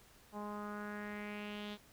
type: tone with low-pass filter sweep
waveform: sawtooth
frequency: 207.7 Hz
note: G#3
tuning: in tune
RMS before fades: -44 dBFS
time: 0.32-1.78 s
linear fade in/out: 50 ms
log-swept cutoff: 920 to 3700 Hz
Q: 3.7
effects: pink hiss -63 dBFS RMS until 1.92 s